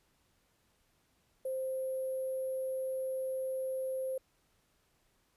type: tone with sample-and-hold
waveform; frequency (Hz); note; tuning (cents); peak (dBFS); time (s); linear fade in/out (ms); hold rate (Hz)
sine; 523.3; C5; 0; -33; 1.45-4.18; 5; 11025
effects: pink hiss -73 dBFS RMS until 5.36 s + resampled to 32000 Hz